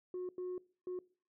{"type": "tone bursts at uneven times", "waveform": "sine", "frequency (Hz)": 363.6, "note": "F#4", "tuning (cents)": -30, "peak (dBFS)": -36, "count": 3, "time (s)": [[0.14, 0.29], [0.38, 0.58], [0.87, 0.99]], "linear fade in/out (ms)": 2, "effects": ["noise-tail reverb RT60 0.4 s tail -22 dB re dry", "tanh soft clip ceiling -36 dBFS"]}